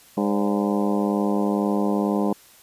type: harmonic tone with a mistuned harmonic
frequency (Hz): 102.1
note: G#2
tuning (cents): -29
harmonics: 2 / 3 / 4 / 5 / 6 / 7 / 8 / 9 / 10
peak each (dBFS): -22 / -26 / -28 / -30 / -32 / -33 / -34 / -35 / -36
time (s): 0.17-2.33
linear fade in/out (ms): 5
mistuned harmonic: 6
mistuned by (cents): -88
effects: white hiss -51 dBFS RMS until 2.62 s + resampled to 32000 Hz